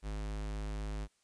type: tone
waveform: square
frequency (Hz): 52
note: G#1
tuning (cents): +3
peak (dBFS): -37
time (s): 0.02-1.08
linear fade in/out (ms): 50
effects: white hiss -74 dBFS RMS until 1.23 s + resampled to 22050 Hz